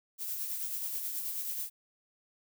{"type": "noise with tremolo", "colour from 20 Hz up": "violet", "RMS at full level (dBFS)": -35, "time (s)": [0.18, 1.7], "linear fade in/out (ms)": 50, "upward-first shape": "sine", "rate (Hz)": 9.3, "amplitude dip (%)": 35, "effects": []}